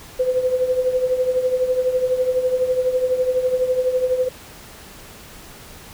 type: tone with tremolo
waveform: sine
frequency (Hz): 508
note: B4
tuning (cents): +49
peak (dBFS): -13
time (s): 0.19-4.29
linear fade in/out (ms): 10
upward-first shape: triangle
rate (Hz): 12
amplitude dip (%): 75
effects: pink hiss -41 dBFS RMS until 5.93 s